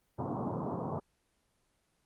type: band-pass noise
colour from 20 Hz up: pink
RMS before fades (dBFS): -36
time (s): 0.18-1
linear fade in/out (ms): 10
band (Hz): 100 to 1100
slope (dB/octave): 48
effects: pink hiss -75 dBFS RMS until 2.05 s + Opus 24 kbps